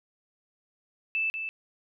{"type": "tone with echo", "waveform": "sine", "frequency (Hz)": 2637, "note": "E7", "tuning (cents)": 0, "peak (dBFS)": -25, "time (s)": [1.15, 1.3], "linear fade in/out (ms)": 0, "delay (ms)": 190, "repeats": 1, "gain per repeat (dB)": -6, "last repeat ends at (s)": 1.49, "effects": []}